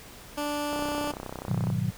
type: tone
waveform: 15% pulse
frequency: 293.1 Hz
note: D4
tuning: 3 cents flat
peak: -22 dBFS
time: 0.37-1.12 s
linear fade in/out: 10 ms
type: click train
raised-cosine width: 1 ms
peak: -21 dBFS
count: 32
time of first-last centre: 0.73-1.702 s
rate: 31.9 Hz
type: chord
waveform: sine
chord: G# minor seventh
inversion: none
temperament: equal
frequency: 103.83 / 123.47 / 155.56 / 185 Hz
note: G#2 / B2 / D#3 / F#3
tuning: 0 / 0 / 0 / 0 cents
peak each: -32 / -29 / -31 / -31 dBFS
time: 1.48-1.91 s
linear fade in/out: 10 ms
effects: pink hiss -47 dBFS RMS until 1.97 s